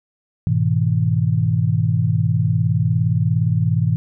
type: chord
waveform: sine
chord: E major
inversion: first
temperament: equal with one note detuned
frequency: 103.83 / 123.47 / 160.77 Hz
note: G#2 / B2 / E3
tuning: 0 / 0 / -43 cents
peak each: -19 dBFS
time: 0.47-3.96 s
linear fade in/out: 0 ms
effects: none